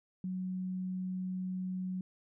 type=tone; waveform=sine; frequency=185 Hz; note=F#3; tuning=in tune; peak=-34 dBFS; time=0.24-2.01 s; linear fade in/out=2 ms; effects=none